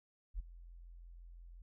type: tone with ADSR envelope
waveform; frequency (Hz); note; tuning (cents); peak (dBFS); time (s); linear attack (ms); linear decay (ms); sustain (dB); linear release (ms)
sine; 42.89; F1; -31; -34; 0.34-1.62; 52; 15; -17; 4
effects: none